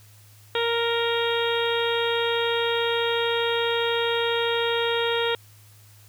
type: harmonic tone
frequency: 466.2 Hz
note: A#4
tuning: in tune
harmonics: 1 / 2 / 3 / 4 / 5 / 6 / 7 / 8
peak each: -24 / -30 / -31 / -33 / -35 / -35 / -31 / -32 dBFS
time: 0.55-5.35 s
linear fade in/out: 2 ms
effects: added 104 Hz sine -50 dBFS peak until 6.08 s + white hiss -55 dBFS RMS until 6.08 s